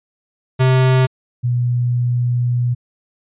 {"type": "tone pair in turn", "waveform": ["square", "sine"], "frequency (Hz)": [129.7, 122.08], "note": ["C3", "B2"], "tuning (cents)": [-15, -20], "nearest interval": "minor second", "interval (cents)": 105, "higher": "first", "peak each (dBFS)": [-11, -14], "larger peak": "first", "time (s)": [[0.59, 1.07], [1.43, 2.75]], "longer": "second", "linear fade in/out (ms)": 20, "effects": ["resampled to 8000 Hz"]}